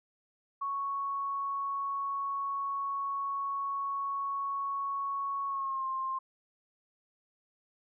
sine tone with pitch glide, 1108.7 to 1058 Hz, C#6 to C6, 0 to +19 cents, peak -31 dBFS, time 0.61-6.19 s, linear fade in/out 10 ms, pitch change -81 cents, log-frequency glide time 5.47-5.86 s, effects none

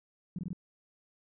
sine tone bursts, 177.7 Hz, F3, 30 cents sharp, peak -33 dBFS, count 4, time 0.36-0.531 s, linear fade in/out 2 ms, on 27 ms, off 21 ms, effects none

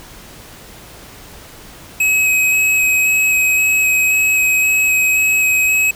square tone with vibrato, 2547 Hz, D#7, 40 cents sharp, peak -12 dBFS, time 2-5.91 s, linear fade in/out 5 ms, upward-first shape square, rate 1.9 Hz, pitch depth 8 cents each way, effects pink hiss -38 dBFS RMS until 5.95 s

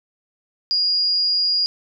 sine tone with amplitude modulation, 4858 Hz, D#8, 42 cents flat, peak -15 dBFS, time 0.71-1.66 s, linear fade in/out 0 ms, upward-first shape sine, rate 231 Hz, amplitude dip 25%, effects none

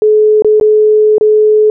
sine tone with dropouts, 427.7 Hz, A4, 49 cents flat, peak -4 dBFS, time 0.02-1.7 s, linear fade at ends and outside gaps 1 ms, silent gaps 0.422-0.446 / 0.599-0.611 / 1.182-1.21 s, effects none

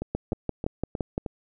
two click trains, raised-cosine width 2 ms, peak -13 / -17 dBFS, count 7 / 5, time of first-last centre 0.15-1.179 / 0.02-1.262 s, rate 5.83 / 3.22 Hz, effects none

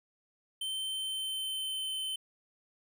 square tone with pitch glide, 3100 to 3070 Hz, G7 to G7, -20 to -37 cents, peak -34 dBFS, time 0.61-2.16 s, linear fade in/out 5 ms, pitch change -17 cents, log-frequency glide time 0.87-1.96 s, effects none

